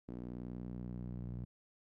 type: tone with band-pass filter sweep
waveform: sawtooth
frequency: 60.8 Hz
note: B1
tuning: 26 cents flat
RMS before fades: -44 dBFS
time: 0.08-1.45 s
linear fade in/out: 10 ms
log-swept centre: 270 to 140 Hz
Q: 1.7
effects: none